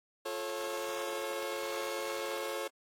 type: chord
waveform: sawtooth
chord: F augmented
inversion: none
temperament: just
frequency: 349.2 / 436.5 / 545.7 Hz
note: F4 / A4 / C#5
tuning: 0 / -14 / -27 cents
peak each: -39 / -36 / -34 dBFS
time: 0.25-2.68 s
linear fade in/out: 10 ms
effects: AAC 48 kbps